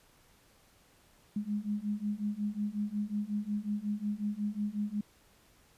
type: beating tone pair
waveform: sine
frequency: 204.9 / 210.4 Hz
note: G#3 / G#3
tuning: -23 / +23 cents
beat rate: 5.5 Hz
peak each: -35 / -34 dBFS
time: 1.36-5.01 s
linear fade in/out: 5 ms
effects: pink hiss -64 dBFS RMS until 5.77 s + resampled to 32000 Hz